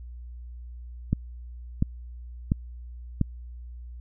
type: click train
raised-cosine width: 5 ms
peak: -9 dBFS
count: 4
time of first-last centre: 1.13-3.213 s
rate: 1.44 Hz
effects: added 60 Hz sine -38 dBFS peak until 4 s